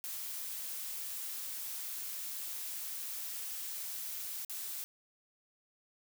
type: noise with dropouts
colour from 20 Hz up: blue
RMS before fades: -41 dBFS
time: 0.04-4.84 s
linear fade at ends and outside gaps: 0 ms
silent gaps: 4.448-4.497 s
effects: none